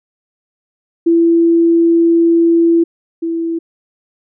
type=tone pair in turn; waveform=sine; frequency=335.1 / 331.6 Hz; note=E4 / E4; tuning=+29 / +10 cents; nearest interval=unison; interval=19 cents; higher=first; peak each=-7 / -15 dBFS; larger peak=first; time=1.06-2.84 / 3.22-3.59 s; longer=first; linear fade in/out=10 ms; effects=none